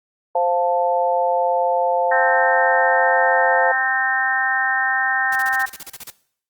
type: chord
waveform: sine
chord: F major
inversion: second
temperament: equal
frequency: 523.3 / 698.5 / 880 Hz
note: C5 / F5 / A5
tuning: 0 / 0 / 0 cents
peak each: -20 dBFS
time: 0.35-3.72 s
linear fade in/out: 5 ms
type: harmonic tone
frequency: 261.6 Hz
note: C4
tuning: in tune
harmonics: 3 / 4 / 5 / 6 / 7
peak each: -23 / -30 / -29 / -22 / -20 dBFS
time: 2.11-5.66 s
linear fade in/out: 10 ms
type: noise bursts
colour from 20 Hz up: white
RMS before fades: -34 dBFS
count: 12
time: 5.32-6.104 s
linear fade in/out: 5 ms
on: 36 ms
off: 32 ms
effects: noise-tail reverb RT60 0.6 s tail -18 dB re dry + Opus 32 kbps